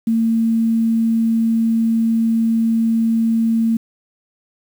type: tone with quantisation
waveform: sine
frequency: 226.7 Hz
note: A#3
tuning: 48 cents flat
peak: -13 dBFS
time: 0.07-3.77 s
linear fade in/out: 5 ms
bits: 7
effects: none